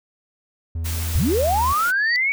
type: tone with pitch glide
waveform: triangle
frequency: 82 to 76.95 Hz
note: E2 to D#2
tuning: -9 to -19 cents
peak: -21 dBFS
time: 0.75-1.73 s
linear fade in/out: 5 ms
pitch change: -110 cents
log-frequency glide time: 1.16-1.53 s
type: noise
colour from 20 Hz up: white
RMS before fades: -31 dBFS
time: 0.84-1.92 s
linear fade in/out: 20 ms
type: linear sweep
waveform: sine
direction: up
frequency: 43.65 to 2278 Hz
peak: -17 dBFS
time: 1.15-2.32 s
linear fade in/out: 0 ms
type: tone with exponential growth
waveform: sine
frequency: 4585 Hz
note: D8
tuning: 42 cents flat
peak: -21 dBFS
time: 1.81-2.16 s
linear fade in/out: 0 ms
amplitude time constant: 74 ms
effects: none